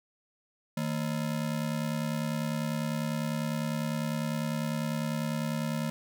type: ring-modulated tone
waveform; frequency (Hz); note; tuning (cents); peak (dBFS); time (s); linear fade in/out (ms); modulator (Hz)
square; 192.6; G3; -30; -27; 0.77-5.9; 0; 35
effects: none